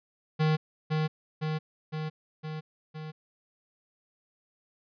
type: tone with echo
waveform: square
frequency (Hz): 155.56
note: D#3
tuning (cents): 0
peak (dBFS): -23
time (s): 0.39-0.57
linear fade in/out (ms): 20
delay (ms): 510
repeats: 5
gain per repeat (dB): -3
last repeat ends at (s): 3.12
effects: resampled to 11025 Hz